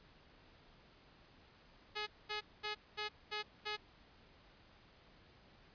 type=tone bursts; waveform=5% pulse; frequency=421.9 Hz; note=G#4; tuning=27 cents sharp; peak=-27 dBFS; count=6; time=1.95-3.77 s; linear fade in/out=20 ms; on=120 ms; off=220 ms; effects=pink hiss -64 dBFS RMS until 5.74 s + resampled to 11025 Hz